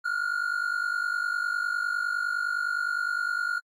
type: tone pair together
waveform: triangle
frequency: 1396.9 / 1446.7 Hz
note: F6 / F#6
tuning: 0 / -39 cents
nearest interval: minor second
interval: 61 cents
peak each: -27 dBFS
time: 0.04-3.6 s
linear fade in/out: 20 ms
effects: AAC 48 kbps